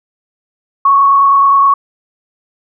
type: tone with frequency modulation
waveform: sine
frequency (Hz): 1108.7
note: C#6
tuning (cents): 0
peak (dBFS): -5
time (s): 0.85-1.74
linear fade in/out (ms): 5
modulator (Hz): 29.5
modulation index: 0.63
effects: none